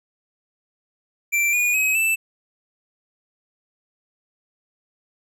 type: tone with pitch steps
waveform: square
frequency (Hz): 2349 / 2445 / 2544 / 2647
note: D7 / D#7 / D#7 / E7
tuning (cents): 0 / -31 / +38 / +7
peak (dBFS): -18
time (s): 1.32-2.16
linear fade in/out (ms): 20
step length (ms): 210
effects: none